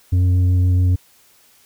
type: tone with tanh clipping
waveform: sine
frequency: 90.7 Hz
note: F#2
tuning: 34 cents flat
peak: -13 dBFS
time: 0.12-0.96 s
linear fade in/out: 10 ms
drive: 5 dB
effects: white hiss -53 dBFS RMS until 1.65 s